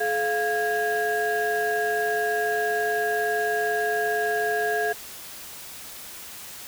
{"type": "tone cluster", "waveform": "sine", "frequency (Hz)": [426.7, 698, 1642], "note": ["G#4", "F5", "G#6"], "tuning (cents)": [47, -1, -20], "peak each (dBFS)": -25, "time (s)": [0, 4.93], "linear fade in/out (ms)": 10, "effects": ["tanh soft clip ceiling -17 dBFS", "white hiss -40 dBFS RMS until 6.67 s"]}